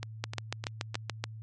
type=two click trains; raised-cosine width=0.2 ms; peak=-19 / -14 dBFS; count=4 / 8; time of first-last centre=0.03-0.945 / 0.24-1.24 s; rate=3.28 / 7 Hz; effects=added 110 Hz sine -41 dBFS peak until 1.42 s + MP3 48 kbps